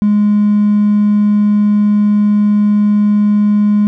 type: tone with hard clipping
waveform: triangle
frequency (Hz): 207.7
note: G#3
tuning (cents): 0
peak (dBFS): -8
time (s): 0.02-3.87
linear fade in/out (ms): 0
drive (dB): 4
effects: none